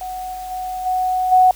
sine tone with level steps, 740 Hz, F#5, in tune, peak -25 / -27 / -23 / -16 / -8 dBFS, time 0.01-1.51 s, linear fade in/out 2 ms, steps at 0.33 / 0.5 / 0.85 / 1.31 s, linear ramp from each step 20 ms, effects added 50 Hz sine -42 dBFS peak until 1.55 s + white hiss -42 dBFS RMS until 1.55 s

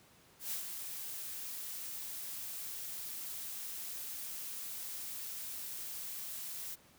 blue noise with ADSR envelope, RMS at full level -37 dBFS, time 0.39-6.76 s, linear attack 130 ms, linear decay 100 ms, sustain -6 dB, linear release 26 ms, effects pink hiss -63 dBFS RMS until 6.98 s + high-pass 80 Hz 12 dB/octave

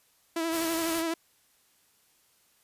sawtooth tone with vibrato, 329 Hz, E4, 3 cents flat, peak -24 dBFS, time 0.36-1.14 s, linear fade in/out 5 ms, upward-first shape sine, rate 12 Hz, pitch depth 35 cents each way
white noise, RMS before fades -35 dBFS, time 0.5-1.04 s, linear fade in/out 50 ms
effects white hiss -66 dBFS RMS until 2.63 s + resampled to 32000 Hz

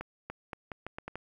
accelerating click train, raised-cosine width 0.5 ms, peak -23 dBFS, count 8, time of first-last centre 0.01-1.156 s, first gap 290 ms, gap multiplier 0.8, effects 10-bit

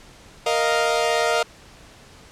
sawtooth chord, Bb suspended fourth, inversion none, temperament equal, 466.2 / 622.3 / 698.5 Hz, Bb4 / Eb5 / F5, 0 / 0 / 0 cents, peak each -19 dBFS, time 0.46-1.43 s, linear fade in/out 5 ms, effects pink hiss -47 dBFS RMS until 2.31 s + low-pass 8000 Hz 12 dB/octave

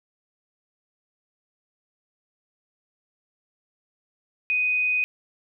sine tone, 2495 Hz, D#7, 4 cents sharp, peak -20 dBFS, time 4.5-5.04 s, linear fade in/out 0 ms, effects none

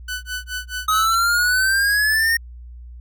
sawtooth tone with tremolo, 1497 Hz, F#6, 20 cents sharp, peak -20 dBFS, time 0.08-1.15 s, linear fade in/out 5 ms, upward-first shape sine, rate 4.7 Hz, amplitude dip 100%
square exponential sweep, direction up, 1261 to 1855 Hz, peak -16 dBFS, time 0.88-2.37 s, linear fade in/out 5 ms
effects added 60 Hz sine -35 dBFS peak until 3 s

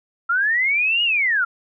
sine linear two-way sweep, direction up then down, 1344 to 2905 to 1344 Hz, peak -16 dBFS, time 0.29-1.45 s, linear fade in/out 10 ms, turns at 1.03 s, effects none

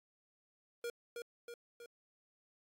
square tone with echo, 473.8 Hz, A#4, 28 cents sharp, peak -39 dBFS, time 0.84-0.9 s, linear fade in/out 2 ms, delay 320 ms, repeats 3, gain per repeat -4 dB, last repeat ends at 1.86 s, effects AAC 48 kbps

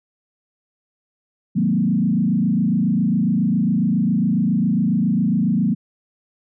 sine tone with frequency modulation, 204 Hz, G#3, 31 cents flat, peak -15 dBFS, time 1.55-5.75 s, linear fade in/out 20 ms, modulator 27.3 Hz, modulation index 1.7, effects none

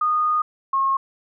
sine tone pair in turn, 1231 / 1081.9 Hz, D#6 / C#6, -19 / -42 cents, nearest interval major second, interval 223 cents, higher first, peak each -17 dBFS, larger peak neither, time 0.01-0.42 / 0.73-0.97 s, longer first, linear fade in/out 5 ms, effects none

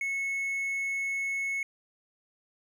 triangle tone, 2195 Hz, C#7, 18 cents flat, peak -27 dBFS, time 0.01-1.63 s, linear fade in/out 2 ms, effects none

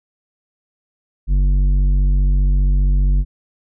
sine tone with tanh clipping, 47.57 Hz, F#1, 49 cents sharp, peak -13 dBFS, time 1.27-3.25 s, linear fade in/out 50 ms, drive 9 dB, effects none

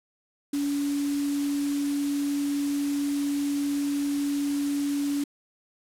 sine tone in noise, 284.9 Hz, C#4, 48 cents sharp, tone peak -24 dBFS, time 0.53-5.24 s, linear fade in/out 5 ms, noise white, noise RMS -39 dBFS, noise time 0.53-5.24 s, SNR +12 dB, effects low-pass 11000 Hz 12 dB/octave

